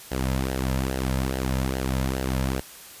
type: tone with flanger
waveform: sawtooth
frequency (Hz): 65.41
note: C2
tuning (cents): 0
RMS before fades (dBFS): -26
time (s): 0.11-2.61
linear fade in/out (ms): 10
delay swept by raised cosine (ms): 0.83 to 2.73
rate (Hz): 2.4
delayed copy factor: -0.6
effects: white hiss -44 dBFS RMS until 3 s + resampled to 32000 Hz